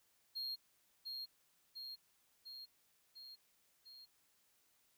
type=tone with echo; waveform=triangle; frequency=4242 Hz; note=C8; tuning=23 cents sharp; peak=-39 dBFS; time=0.35-0.56 s; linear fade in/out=20 ms; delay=700 ms; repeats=5; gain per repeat=-3 dB; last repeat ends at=4.06 s; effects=white hiss -75 dBFS RMS until 4.97 s